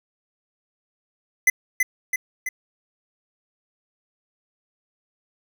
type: tone with echo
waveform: square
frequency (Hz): 2029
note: B6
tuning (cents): +46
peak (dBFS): -13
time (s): 1.47-1.5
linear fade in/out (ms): 5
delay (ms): 330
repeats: 3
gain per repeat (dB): -4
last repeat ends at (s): 2.49
effects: none